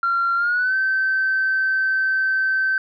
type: tone with pitch glide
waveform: sine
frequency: 1376 to 1544.5 Hz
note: F6 to G6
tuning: -26 to -26 cents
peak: -16 dBFS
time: 0.03-2.78 s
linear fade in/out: 2 ms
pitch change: +200 cents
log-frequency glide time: 0.36-0.75 s
effects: tanh soft clip ceiling -13 dBFS